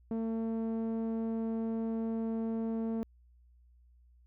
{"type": "tone with low-pass filter", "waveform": "sawtooth", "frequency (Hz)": 225.3, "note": "A3", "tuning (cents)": 41, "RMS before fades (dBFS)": -34, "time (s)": [0.11, 3.03], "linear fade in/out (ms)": 0, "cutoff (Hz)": 500, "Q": 0.69, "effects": ["added 60 Hz sine -59 dBFS peak until 4.26 s"]}